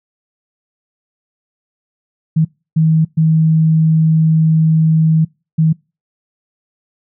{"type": "tone bursts at uneven times", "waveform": "sine", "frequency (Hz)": 159.4, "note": "D#3", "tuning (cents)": 42, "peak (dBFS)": -8, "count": 4, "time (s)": [[2.36, 2.45], [2.76, 3.05], [3.17, 5.25], [5.58, 5.73]], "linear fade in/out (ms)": 10, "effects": ["noise-tail reverb RT60 0.3 s tail -26 dB re dry"]}